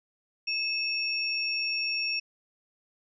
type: tone pair together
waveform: sine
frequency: 2609 / 5528 Hz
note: E7 / F8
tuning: -18 / -19 cents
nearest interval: octave + minor second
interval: 1299 cents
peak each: -29 / -31 dBFS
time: 0.47-2.2 s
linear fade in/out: 10 ms
effects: none